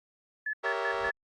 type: tone bursts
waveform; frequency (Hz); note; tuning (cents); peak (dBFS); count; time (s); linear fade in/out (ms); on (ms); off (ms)
sine; 1720; A6; -40; -29; 4; 0.46-1.112; 5; 73; 120
type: chord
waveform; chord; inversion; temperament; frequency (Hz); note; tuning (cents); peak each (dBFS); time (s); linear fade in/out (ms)
20% pulse; G diminished seventh; none; equal with one note detuned; 392 / 466.2 / 559.5 / 659.3; G4 / Bb4 / Db5 / Fb5; 0 / 0 / +16 / 0; -31 / -29 / -31 / -31; 0.63-1.11; 20
type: noise with exponential growth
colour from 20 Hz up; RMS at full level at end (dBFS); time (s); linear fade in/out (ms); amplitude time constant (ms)
pink; -41; 0.76-1.09; 5; 71
effects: low-pass 3000 Hz 12 dB/octave + Opus 48 kbps